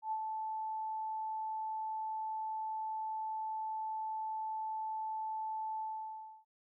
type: tone with ADSR envelope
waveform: sine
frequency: 875 Hz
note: A5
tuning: 10 cents flat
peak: -32 dBFS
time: 0.02-6.45 s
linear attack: 96 ms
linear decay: 63 ms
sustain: -4 dB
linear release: 650 ms
effects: none